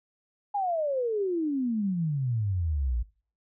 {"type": "exponential sweep", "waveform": "sine", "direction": "down", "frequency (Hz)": [835, 55], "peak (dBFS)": -25, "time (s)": [0.54, 3.03], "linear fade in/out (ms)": 10, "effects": ["noise-tail reverb RT60 0.4 s tail -20 dB re dry"]}